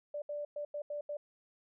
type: tone bursts at uneven times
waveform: sine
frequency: 587 Hz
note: D5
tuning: 1 cent flat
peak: -36 dBFS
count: 6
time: 0.14-0.22 / 0.29-0.45 / 0.56-0.65 / 0.74-0.82 / 0.9-1.01 / 1.09-1.17 s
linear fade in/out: 5 ms
effects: none